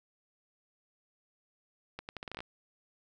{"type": "accelerating click train", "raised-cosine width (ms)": 0.3, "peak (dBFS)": -24, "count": 10, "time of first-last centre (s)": [1.99, 2.405], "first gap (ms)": 99, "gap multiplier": 0.79, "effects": []}